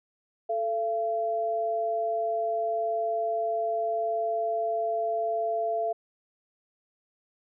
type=tone pair together; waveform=sine; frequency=439.2 / 680 Hz; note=A4 / F5; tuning=-3 / -46 cents; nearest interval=minor sixth; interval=757 cents; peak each=-32 / -26 dBFS; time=0.49-5.93 s; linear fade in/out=10 ms; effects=none